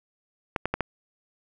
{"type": "clicks", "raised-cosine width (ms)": 0.5, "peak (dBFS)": -10, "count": 4, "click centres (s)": [0.562, 0.656, 0.74, 0.807], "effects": []}